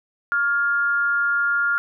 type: tone with amplitude modulation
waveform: sine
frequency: 1406 Hz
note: F6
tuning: 11 cents sharp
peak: -15 dBFS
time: 0.32-1.78 s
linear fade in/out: 0 ms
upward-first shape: sine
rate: 274 Hz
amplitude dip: 55%
effects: none